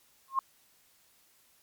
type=tone with exponential growth; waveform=sine; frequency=1072 Hz; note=C6; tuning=42 cents sharp; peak=-20 dBFS; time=0.28-0.39 s; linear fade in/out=2 ms; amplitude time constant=22 ms; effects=white hiss -65 dBFS RMS until 1.62 s + MP3 96 kbps